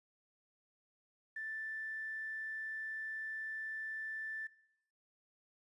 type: tone with quantisation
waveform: sine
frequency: 1764 Hz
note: A6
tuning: 4 cents sharp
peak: -40 dBFS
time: 1.36-4.47 s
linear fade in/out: 5 ms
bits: 11
effects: noise-tail reverb RT60 0.8 s tail -19 dB re dry + resampled to 24000 Hz